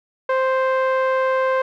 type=tone with low-pass filter; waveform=sawtooth; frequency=523.3 Hz; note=C5; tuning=in tune; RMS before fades=-19 dBFS; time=0.29-1.62 s; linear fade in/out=5 ms; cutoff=1500 Hz; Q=1.2; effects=none